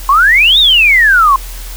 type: exponential two-way sweep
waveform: sine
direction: up then down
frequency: 1046 to 3824 to 1046 Hz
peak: -4 dBFS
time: 0.09-1.36 s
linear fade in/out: 2 ms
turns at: 0.59 s
effects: added 41 Hz sine -23 dBFS peak until 1.76 s + white hiss -31 dBFS RMS until 1.76 s